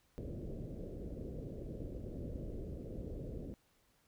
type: low-pass noise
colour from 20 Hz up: pink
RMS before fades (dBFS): -44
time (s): 0.18-3.54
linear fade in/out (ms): 0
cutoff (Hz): 560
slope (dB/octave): 48
effects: pink hiss -73 dBFS RMS until 4.07 s